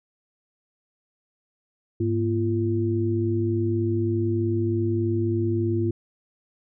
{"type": "tone cluster", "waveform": "sine", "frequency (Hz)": [103.8, 239, 342.3], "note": ["G#2", "A#3", "F4"], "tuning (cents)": [0, 43, -35], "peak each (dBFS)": [-24, -30, -24], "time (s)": [2, 5.91], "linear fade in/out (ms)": 5, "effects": []}